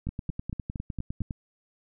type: two click trains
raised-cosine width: 5 ms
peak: -20 / -20 dBFS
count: 6 / 13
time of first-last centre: 0.07-1.217 / 0.09-1.308 s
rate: 4.36 / 9.85 Hz
effects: none